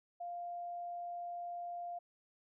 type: tone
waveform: sine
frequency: 698.5 Hz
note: F5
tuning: in tune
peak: -40 dBFS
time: 0.2-1.99 s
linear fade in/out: 10 ms
effects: none